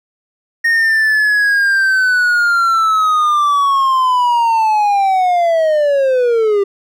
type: linear sweep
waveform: triangle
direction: down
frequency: 1856 to 392 Hz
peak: -8 dBFS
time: 0.64-6.64 s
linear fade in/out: 10 ms
effects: none